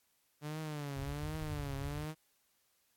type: tone with vibrato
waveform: sawtooth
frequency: 146.83 Hz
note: D3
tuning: in tune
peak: -35 dBFS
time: 0.41-2.15 s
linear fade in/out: 50 ms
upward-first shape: triangle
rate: 1.3 Hz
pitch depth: 130 cents each way
type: low-pass noise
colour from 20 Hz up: white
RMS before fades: -44 dBFS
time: 0.96-2.05 s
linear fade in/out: 2 ms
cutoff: 110 Hz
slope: 96 dB/octave
effects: white hiss -75 dBFS RMS until 2.96 s + AAC 64 kbps